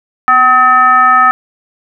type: tone with frequency modulation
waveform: sine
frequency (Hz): 1275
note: D#6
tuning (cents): +42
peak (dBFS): -4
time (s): 0.28-1.31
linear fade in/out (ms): 0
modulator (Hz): 514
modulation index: 0.78
effects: none